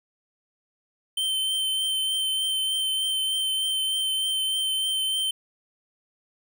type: tone with vibrato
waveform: square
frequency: 3100 Hz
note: G7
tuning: 20 cents flat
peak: -24 dBFS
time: 1.17-5.31 s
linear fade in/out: 5 ms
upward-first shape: triangle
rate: 3.3 Hz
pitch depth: 15 cents each way
effects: none